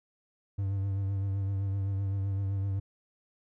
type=tone with vibrato; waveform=triangle; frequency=98 Hz; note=G2; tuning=in tune; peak=-26 dBFS; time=0.58-2.8 s; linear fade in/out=10 ms; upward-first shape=triangle; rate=7.8 Hz; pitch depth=39 cents each way; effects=none